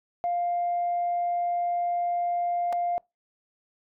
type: tone with dropouts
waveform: sine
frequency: 700 Hz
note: F5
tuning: 4 cents sharp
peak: -23 dBFS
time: 0.24-2.98 s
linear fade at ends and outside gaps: 0 ms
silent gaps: 2.726-2.729 s
effects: noise-tail reverb RT60 0.2 s tail -25 dB re dry + tanh soft clip ceiling -20 dBFS